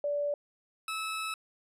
sine / 20% pulse tone pair in turn, 580 / 1302.1 Hz, D5 / E6, -22 / -22 cents, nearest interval octave + major second, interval 1400 cents, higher second, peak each -28 dBFS, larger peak neither, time 0.04-0.34 / 0.88-1.34 s, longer second, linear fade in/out 2 ms, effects resampled to 32000 Hz

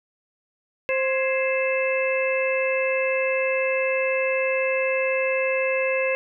harmonic tone with a mistuned harmonic, 526 Hz, C5, 9 cents sharp, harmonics 1 / 2 / 3 / 4 / 5, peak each -22 / -34 / -33 / -29 / -27 dBFS, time 0.89-6.15 s, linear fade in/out 0 ms, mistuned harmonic 3, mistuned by +92 cents, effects none

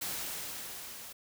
white noise with level ramp, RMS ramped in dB -36 to -47 dBFS, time 0.01-1.13 s, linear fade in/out 10 ms, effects none

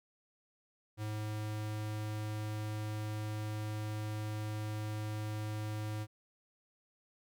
square tone, 106.9 Hz, A2, 49 cents flat, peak -37 dBFS, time 0.97-6.07 s, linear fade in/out 50 ms, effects none

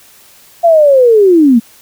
sine linear sweep, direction down, 694 to 218.4 Hz, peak -3 dBFS, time 0.63-1.6 s, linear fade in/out 20 ms, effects white hiss -42 dBFS RMS until 1.81 s

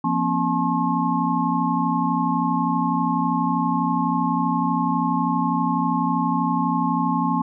sine tone cluster, 174.1 / 237.6 / 269.9 / 860 / 1074 Hz, F3 / A#3 / C#4 / A5 / C6, -5 / +33 / -46 / -40 / +45 cents, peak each -25 dBFS, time 0.04-7.42 s, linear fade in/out 5 ms, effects none

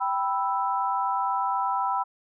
sine chord, E minor, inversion first, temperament equal, 784 / 987.8 / 1318.5 Hz, G5 / B5 / E6, 0 / 0 / 0 cents, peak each -28 / -26 / -30 dBFS, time 0-2.04 s, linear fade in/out 20 ms, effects none

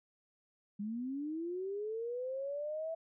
sine linear sweep, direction up, 198.8 to 659.3 Hz, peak -36 dBFS, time 0.79-2.95 s, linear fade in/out 10 ms, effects none

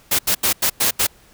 white noise bursts at uneven times, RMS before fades -17 dBFS, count 6, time 0.11-0.19 / 0.27-0.35 / 0.43-0.53 / 0.62-0.7 / 0.8-0.91 / 0.99-1.07 s, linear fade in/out 10 ms, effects pink hiss -51 dBFS RMS until 1.33 s

